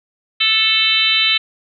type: harmonic tone with a mistuned harmonic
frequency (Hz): 440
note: A4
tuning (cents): 0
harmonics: 3 / 4 / 5 / 6 / 7 / 8 / 9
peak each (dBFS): -28 / -28 / -21 / -19 / -17 / -20 / -18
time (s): 0.4-1.38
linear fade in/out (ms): 10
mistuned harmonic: 8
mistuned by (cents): +42
effects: none